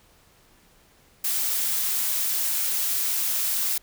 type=noise; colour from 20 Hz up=blue; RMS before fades=-25 dBFS; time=1.24-3.78 s; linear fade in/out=5 ms; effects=pink hiss -58 dBFS RMS until 3.82 s